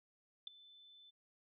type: tone with ADSR envelope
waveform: sine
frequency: 3520 Hz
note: A7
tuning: in tune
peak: -38 dBFS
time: 0.47-1.11 s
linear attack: 3 ms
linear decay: 8 ms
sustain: -21 dB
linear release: 18 ms
effects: none